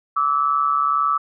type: tone pair together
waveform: sine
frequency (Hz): 1159.1 / 1301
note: D6 / E6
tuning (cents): -23 / -23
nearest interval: major second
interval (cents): 200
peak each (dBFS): -19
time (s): 0.16-1.18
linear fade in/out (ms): 10
effects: none